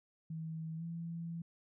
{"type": "tone with pitch glide", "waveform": "sine", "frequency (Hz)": [160.7, 167.43], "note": ["E3", "E3"], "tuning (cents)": [-44, 27], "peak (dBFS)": -39, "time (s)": [0.3, 1.42], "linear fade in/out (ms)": 5, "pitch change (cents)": 71, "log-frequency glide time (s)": [0.77, 0.83], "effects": []}